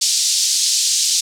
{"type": "band-pass noise", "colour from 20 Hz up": "pink", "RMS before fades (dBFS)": -17, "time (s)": [0.01, 1.21], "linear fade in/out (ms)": 10, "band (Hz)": [4300, 8000], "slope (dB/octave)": 24, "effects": []}